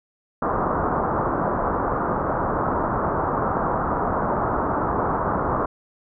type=low-pass noise; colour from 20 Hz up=white; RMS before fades=-23 dBFS; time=0.42-5.66 s; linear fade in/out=5 ms; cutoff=1300 Hz; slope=48 dB/octave; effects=none